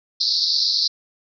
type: band-pass noise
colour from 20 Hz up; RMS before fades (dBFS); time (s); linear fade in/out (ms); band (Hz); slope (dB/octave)
pink; -20; 0.2-0.88; 10; 4000 to 5200; 96
effects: none